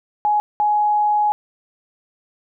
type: tone bursts at uneven times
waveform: sine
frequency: 838 Hz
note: G#5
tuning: 15 cents sharp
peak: -14 dBFS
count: 2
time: 0.25-0.4 / 0.6-1.32 s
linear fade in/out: 0 ms
effects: none

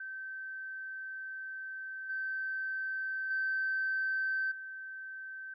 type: tone with level steps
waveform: sine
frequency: 1547 Hz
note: G6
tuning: 23 cents flat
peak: -39 / -33 / -29 / -41 dBFS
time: 0-5.54 s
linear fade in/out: 5 ms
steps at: 2.09 / 3.3 / 4.51 s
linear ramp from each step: 10 ms
effects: tanh soft clip ceiling -25 dBFS

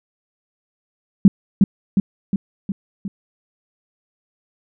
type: tone with echo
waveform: sine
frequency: 196 Hz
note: G3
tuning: in tune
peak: -3 dBFS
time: 1.25-1.28 s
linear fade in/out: 2 ms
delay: 360 ms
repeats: 5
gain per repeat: -4 dB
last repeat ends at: 3.08 s
effects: none

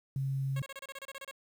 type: tone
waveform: sine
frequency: 135.5 Hz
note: C#3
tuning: 39 cents flat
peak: -30 dBFS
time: 0.16-0.62 s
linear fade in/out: 2 ms
type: tone bursts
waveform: 10% pulse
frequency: 546 Hz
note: C#5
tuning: 26 cents flat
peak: -33 dBFS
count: 12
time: 0.56-1.313 s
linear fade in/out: 5 ms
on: 38 ms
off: 27 ms
effects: 10-bit

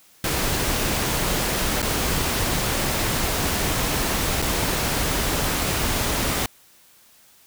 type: noise with dropouts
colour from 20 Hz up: pink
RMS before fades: -23 dBFS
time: 0.24-6.46 s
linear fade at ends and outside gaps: 2 ms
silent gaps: 1.819-1.826 / 4.419-4.423 s
effects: white hiss -54 dBFS RMS until 7.46 s

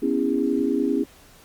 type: chord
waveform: sine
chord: C# minor seventh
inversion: third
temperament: equal with one note detuned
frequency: 246.9 / 277.2 / 329.6 / 406.5 Hz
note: B3 / C#4 / E4 / G#4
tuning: 0 / 0 / 0 / -37 cents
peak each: -26 / -23 / -26 / -26 dBFS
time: 0.02-1.04 s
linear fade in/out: 10 ms
effects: pink hiss -51 dBFS RMS until 1.44 s + Opus 32 kbps

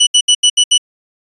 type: tone bursts at uneven times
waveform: sawtooth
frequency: 2960 Hz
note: F#7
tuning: in tune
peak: -3 dBFS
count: 6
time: 0-0.07 / 0.14-0.21 / 0.28-0.35 / 0.43-0.5 / 0.57-0.64 / 0.71-0.78 s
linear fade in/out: 10 ms
effects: resampled to 24000 Hz

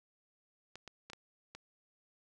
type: clicks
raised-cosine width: 0.2 ms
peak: -30 dBFS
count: 5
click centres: 0.756 / 0.877 / 1.1 / 1.133 / 1.55 s
effects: none

